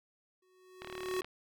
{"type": "tone with exponential growth", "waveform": "square", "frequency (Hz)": 370, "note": "F#4", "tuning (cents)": 0, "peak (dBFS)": -31, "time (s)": [0.42, 1.21], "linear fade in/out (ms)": 5, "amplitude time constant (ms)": 170}
{"type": "click train", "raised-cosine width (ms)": 0.3, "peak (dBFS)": -26, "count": 17, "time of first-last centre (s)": [0.82, 1.246], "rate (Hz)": 37.6}
{"effects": []}